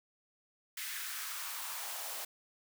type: noise with high-pass filter sweep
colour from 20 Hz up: white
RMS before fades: -41 dBFS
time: 0.77-2.25 s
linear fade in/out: 5 ms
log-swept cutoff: 1900 to 600 Hz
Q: 2.2
effects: none